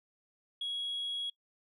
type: tone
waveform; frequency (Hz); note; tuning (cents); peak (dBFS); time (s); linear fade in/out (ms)
sine; 3322; G#7; 0; -32; 0.61-1.3; 5
effects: noise-tail reverb RT60 0.1 s tail -24 dB re dry + tanh soft clip ceiling -31 dBFS